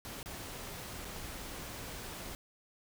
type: noise with dropouts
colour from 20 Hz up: pink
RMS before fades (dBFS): -44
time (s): 0.05-2.35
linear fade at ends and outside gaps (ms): 0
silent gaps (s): 0.229-0.259 / 1.047-1.052
effects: none

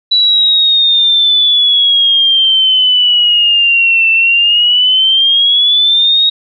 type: exponential two-way sweep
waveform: sine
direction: down then up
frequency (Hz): 3951 to 2667 to 3784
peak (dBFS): -6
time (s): 0.11-6.3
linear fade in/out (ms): 10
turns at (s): 4.11
effects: none

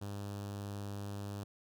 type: tone with notch filter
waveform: sawtooth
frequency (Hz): 101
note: G#2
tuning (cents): -48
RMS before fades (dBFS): -42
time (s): 0.01-1.44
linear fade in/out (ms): 10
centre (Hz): 2100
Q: 1.5
effects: none

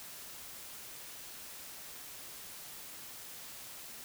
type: silence
effects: white hiss -48 dBFS RMS until 4.04 s

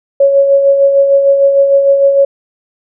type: tone with tremolo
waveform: sine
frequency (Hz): 554.4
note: C#5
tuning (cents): 0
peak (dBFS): -3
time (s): 0.2-2.25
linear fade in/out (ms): 5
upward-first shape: sine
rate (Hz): 6.6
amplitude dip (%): 45
effects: none

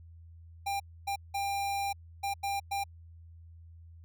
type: tone bursts at uneven times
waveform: square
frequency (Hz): 797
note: G5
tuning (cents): +28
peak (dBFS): -31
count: 6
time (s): 0.66-0.8 / 1.07-1.16 / 1.34-1.93 / 2.23-2.34 / 2.43-2.6 / 2.71-2.84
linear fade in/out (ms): 10
effects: added 83 Hz sine -49 dBFS peak until 4.04 s

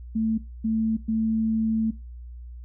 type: tone bursts at uneven times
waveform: sine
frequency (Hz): 221.8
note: A3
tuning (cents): +14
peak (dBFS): -21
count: 3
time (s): 0.15-0.38 / 0.64-0.97 / 1.08-1.91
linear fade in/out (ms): 10
effects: noise-tail reverb RT60 0.2 s tail -18 dB re dry + added 60 Hz sine -37 dBFS peak until 2.64 s

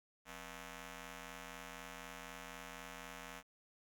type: ring-modulated tone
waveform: 5% pulse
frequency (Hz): 220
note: A3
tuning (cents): 0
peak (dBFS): -34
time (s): 0.25-3.43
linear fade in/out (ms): 50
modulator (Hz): 398
effects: none

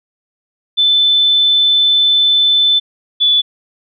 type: tone pair in turn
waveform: sine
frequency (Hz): 3520 / 3460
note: A7 / A7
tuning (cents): 0 / -30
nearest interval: unison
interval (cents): 30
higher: first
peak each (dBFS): -8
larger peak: neither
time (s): 0.77-2.8 / 3.2-3.42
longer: first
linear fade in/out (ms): 20
effects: none

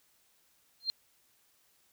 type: tone with exponential growth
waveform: sine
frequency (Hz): 4186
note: C8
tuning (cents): 0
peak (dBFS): -24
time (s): 0.8-0.9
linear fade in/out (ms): 0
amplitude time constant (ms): 20
effects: white hiss -69 dBFS RMS until 1.92 s

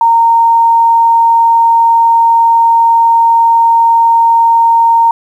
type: tone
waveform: sine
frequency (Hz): 922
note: A#5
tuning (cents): -19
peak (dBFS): -4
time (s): 0.01-5.11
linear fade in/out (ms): 2
effects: 7-bit

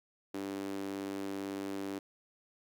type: tone with high-pass filter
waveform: sawtooth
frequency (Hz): 98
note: G2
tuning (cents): 0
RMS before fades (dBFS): -39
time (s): 0.34-1.99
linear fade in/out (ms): 5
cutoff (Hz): 310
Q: 3.4
effects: none

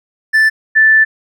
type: tone pair in turn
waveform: triangle / sine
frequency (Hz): 1760 / 1760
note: A6 / A6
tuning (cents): 0 / 0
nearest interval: unison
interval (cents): 0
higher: neither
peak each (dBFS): -5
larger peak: neither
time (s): 0.33-0.5 / 0.75-1.05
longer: second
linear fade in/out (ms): 20
effects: none

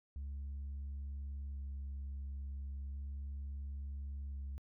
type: tone with vibrato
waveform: sine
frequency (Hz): 69.3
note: C#2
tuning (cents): 0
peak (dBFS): -38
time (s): 0.16-4.58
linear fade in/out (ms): 0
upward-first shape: square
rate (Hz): 0.36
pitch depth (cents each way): 11
effects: tanh soft clip ceiling -39 dBFS

